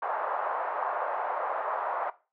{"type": "band-pass noise", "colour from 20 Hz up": "pink", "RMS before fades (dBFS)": -31, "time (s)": [0.02, 2.1], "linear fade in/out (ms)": 5, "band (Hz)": [630, 1200], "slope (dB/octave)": 24, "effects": ["noise-tail reverb RT60 0.3 s tail -17 dB re dry", "high-pass 400 Hz 12 dB/octave"]}